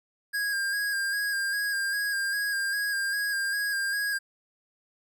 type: tone with vibrato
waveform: square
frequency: 1626 Hz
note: G#6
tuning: 37 cents flat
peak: -27 dBFS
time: 0.33-4.19 s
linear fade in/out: 20 ms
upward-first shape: square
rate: 2.5 Hz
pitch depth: 27 cents each way
effects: none